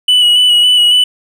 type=tone with vibrato; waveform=triangle; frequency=2948 Hz; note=F#7; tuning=7 cents flat; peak=-4 dBFS; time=0.08-1.04 s; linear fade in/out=5 ms; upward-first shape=square; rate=3.6 Hz; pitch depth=20 cents each way; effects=none